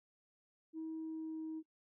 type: tone with pitch glide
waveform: sine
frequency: 320 to 317.2 Hz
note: D#4 to D#4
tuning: +49 to +33 cents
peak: -39 dBFS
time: 0.73-1.63 s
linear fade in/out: 50 ms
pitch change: -16 cents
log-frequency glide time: 0.96-1.43 s
effects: noise-tail reverb RT60 0.1 s tail -23 dB re dry + tanh soft clip ceiling -37 dBFS